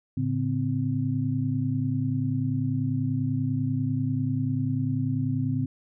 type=tone cluster; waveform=sine; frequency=111.4 / 141.6 / 258.6 Hz; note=A2 / C#3 / C4; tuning=+22 / +37 / -20 cents; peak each=-28 dBFS; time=0.17-5.66 s; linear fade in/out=5 ms; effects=none